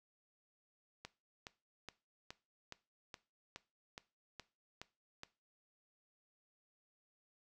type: click train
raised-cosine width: 0.2 ms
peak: -29 dBFS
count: 11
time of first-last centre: 1.05-5.234 s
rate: 2.39 Hz
effects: noise-tail reverb RT60 0.3 s tail -18 dB re dry